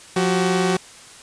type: tone pair together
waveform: sawtooth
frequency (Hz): 178.7 / 378.7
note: F3 / F#4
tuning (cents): +40 / +40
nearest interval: octave + minor second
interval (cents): 1300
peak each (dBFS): -16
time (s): 0.16-0.77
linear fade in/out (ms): 5
effects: white hiss -43 dBFS RMS until 1.22 s + resampled to 22050 Hz